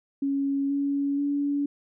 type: tone with pitch steps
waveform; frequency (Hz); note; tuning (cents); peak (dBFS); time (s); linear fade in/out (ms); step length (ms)
sine; 277.2 / 281.2 / 285.3; C#4 / C#4 / C#4; 0 / +25 / +50; -23; 0.22-1.66; 5; 480
effects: none